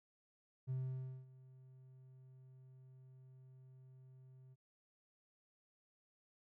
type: tone with ADSR envelope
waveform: triangle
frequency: 130 Hz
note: C3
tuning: 11 cents flat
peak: -34 dBFS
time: 0.67-4.56 s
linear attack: 36 ms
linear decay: 550 ms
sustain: -22 dB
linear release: 34 ms
effects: tanh soft clip ceiling -32 dBFS